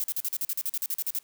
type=noise bursts; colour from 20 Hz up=violet; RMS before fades=-29 dBFS; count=15; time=0-1.187 s; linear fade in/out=0 ms; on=39 ms; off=43 ms; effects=white hiss -62 dBFS RMS until 1.23 s